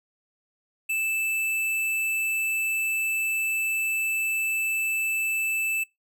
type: tone with hard clipping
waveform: sine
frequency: 2637 Hz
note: E7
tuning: in tune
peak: -25 dBFS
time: 0.89-5.84 s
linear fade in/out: 10 ms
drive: 18 dB
effects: noise-tail reverb RT60 0.2 s tail -24 dB re dry